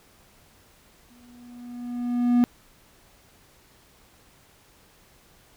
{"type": "tone with exponential growth", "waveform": "triangle", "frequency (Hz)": 242.7, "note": "B3", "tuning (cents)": -30, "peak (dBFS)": -12, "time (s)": [1.1, 2.44], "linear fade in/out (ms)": 0, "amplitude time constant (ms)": 290, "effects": ["pink hiss -57 dBFS RMS until 5.56 s"]}